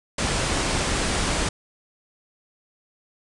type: low-pass noise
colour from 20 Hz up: pink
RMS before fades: -24 dBFS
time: 0.18-1.49 s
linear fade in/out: 5 ms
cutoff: 9800 Hz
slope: 96 dB/octave
effects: none